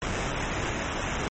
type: noise with sample-and-hold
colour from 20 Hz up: pink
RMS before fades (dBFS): -30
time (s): 0.02-1.28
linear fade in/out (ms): 0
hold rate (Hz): 4410
effects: MP3 32 kbps